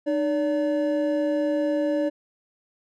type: tone pair together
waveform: triangle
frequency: 304.1 / 574 Hz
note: D#4 / D5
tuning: -40 / -40 cents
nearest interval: major seventh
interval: 1100 cents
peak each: -22 dBFS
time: 0.06-2.1 s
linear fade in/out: 20 ms
effects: none